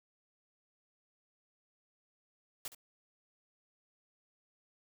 white noise with echo, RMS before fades -41 dBFS, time 2.65-2.68 s, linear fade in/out 2 ms, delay 68 ms, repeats 1, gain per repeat -13 dB, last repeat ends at 2.748 s, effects none

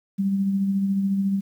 sine tone with tremolo, 196 Hz, G3, in tune, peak -18 dBFS, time 0.18-1.41 s, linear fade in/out 20 ms, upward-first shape sine, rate 14 Hz, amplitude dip 35%, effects 9-bit

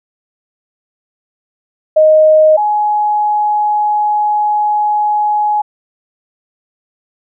sine tone pair in turn, 622.3 / 840 Hz, D#5 / G#5, 0 / +19 cents, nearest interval perfect fourth, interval 519 cents, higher second, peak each -4 / -10 dBFS, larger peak first, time 1.96-2.57 / 2.57-5.62 s, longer second, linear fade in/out 10 ms, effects none

